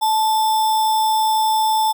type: tone with sample-and-hold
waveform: sine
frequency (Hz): 874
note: A5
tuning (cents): -12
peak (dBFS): -14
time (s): 0.01-1.93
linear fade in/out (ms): 20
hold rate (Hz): 4410
effects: none